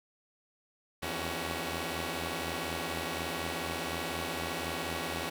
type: tone cluster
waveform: 5% pulse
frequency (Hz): 81.4 / 85.5 / 278.8 / 376.3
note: E2 / F2 / C#4 / F#4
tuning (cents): -21 / -36 / +10 / +29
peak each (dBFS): -28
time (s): 1.02-5.3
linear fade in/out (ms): 10
effects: none